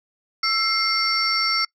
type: tone cluster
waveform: sine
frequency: 1332 / 2117 / 4549 / 5460 Hz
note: E6 / C7 / C#8 / F8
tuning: +18 / +20 / +44 / -40 cents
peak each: -24 dBFS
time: 0.43-1.65 s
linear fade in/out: 5 ms
effects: noise-tail reverb RT60 0.1 s tail -24 dB re dry + tanh soft clip ceiling -9 dBFS